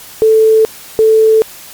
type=tone pair in turn; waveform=sine; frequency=440 / 440 Hz; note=A4 / A4; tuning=0 / 0 cents; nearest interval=unison; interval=0 cents; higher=neither; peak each=-4 dBFS; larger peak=neither; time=0.22-0.65 / 0.99-1.42 s; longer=neither; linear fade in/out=0 ms; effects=white hiss -33 dBFS RMS until 1.73 s + MP3 96 kbps